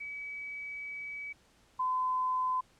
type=tone pair in turn; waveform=sine; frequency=2282 / 1019.5 Hz; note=C#7 / C6; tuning=+50 / -45 cents; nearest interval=octave + major second; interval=1395 cents; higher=first; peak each=-38 / -28 dBFS; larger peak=second; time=0-1.33 / 1.79-2.61 s; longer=first; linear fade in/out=10 ms; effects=pink hiss -65 dBFS RMS until 2.79 s + low-pass 9000 Hz 12 dB/octave